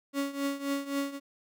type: tone with tremolo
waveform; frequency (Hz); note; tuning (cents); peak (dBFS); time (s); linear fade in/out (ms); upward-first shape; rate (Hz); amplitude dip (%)
35% pulse; 279.2; C#4; +13; -25; 0.13-1.2; 50; triangle; 3.8; 85
effects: none